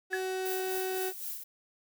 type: tone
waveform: 35% pulse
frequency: 375.2 Hz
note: F#4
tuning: 24 cents sharp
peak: -30 dBFS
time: 0.1-1.13 s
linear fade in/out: 50 ms
type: tone with exponential decay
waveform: sine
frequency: 1701 Hz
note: G#6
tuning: 41 cents sharp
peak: -25 dBFS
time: 0.13-0.23 s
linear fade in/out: 1 ms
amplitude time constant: 20 ms
type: noise with tremolo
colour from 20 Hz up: violet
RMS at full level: -37 dBFS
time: 0.45-1.44 s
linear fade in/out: 10 ms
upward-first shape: sine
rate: 3.9 Hz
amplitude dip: 55%
effects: none